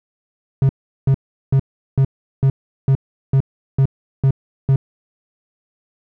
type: tone bursts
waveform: triangle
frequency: 134.8 Hz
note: C#3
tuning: 48 cents flat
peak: -8 dBFS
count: 10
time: 0.62-4.76 s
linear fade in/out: 2 ms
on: 72 ms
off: 380 ms
effects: none